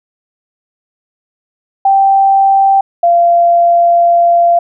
sine tone pair in turn, 782 / 688.4 Hz, G5 / F5, -4 / -25 cents, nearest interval major second, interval 221 cents, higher first, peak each -5 dBFS, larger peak neither, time 1.85-2.81 / 3.03-4.59 s, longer second, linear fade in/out 5 ms, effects none

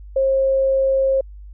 sine tone, 536 Hz, C5, 42 cents sharp, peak -14 dBFS, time 0.16-1.21 s, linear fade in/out 5 ms, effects added 50 Hz sine -35 dBFS peak until 1.53 s

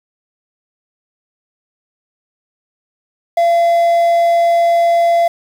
triangle tone with quantisation, 682 Hz, F5, 41 cents flat, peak -7 dBFS, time 3.37-5.28 s, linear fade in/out 5 ms, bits 6, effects none

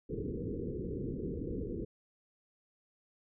white low-pass noise, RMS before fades -38 dBFS, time 0.09-1.85 s, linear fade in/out 10 ms, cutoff 480 Hz, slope 96 dB/octave, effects none

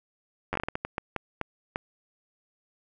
slowing click train, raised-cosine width 0.5 ms, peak -14 dBFS, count 13, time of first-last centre 0.53-1.759 s, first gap 10 ms, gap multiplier 1.38, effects none

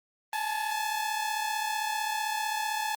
sawtooth tone pair together, 844.4 / 880 Hz, G#5 / A5, +29 / 0 cents, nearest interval minor second, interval 71 cents, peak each -28 dBFS, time 0.33-2.95 s, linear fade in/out 2 ms, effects Opus 32 kbps

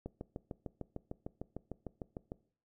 click train, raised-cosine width 2 ms, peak -27 dBFS, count 16, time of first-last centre 0.06-2.319 s, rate 6.64 Hz, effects noise-tail reverb RT60 0.5 s tail -21 dB re dry

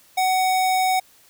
square tone, 748 Hz, F#5, 19 cents sharp, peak -18 dBFS, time 0.17-1 s, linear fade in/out 10 ms, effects white hiss -54 dBFS RMS until 1.29 s

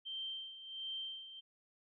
sine tone with tremolo, 3136 Hz, G7, in tune, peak -39 dBFS, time 0.05-1.41 s, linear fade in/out 20 ms, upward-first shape sine, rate 1.4 Hz, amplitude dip 70%, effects none

